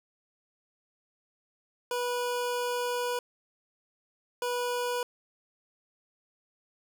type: tone bursts at uneven times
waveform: 25% pulse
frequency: 488.9 Hz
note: B4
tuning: 18 cents flat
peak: -25 dBFS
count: 2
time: 1.91-3.19 / 4.42-5.03 s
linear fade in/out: 2 ms
effects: none